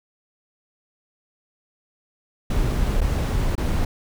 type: noise with dropouts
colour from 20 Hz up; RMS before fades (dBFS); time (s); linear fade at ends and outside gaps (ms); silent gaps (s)
brown; -21; 2.5-3.85; 5; 3.007-3.014 / 3.554-3.578
effects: none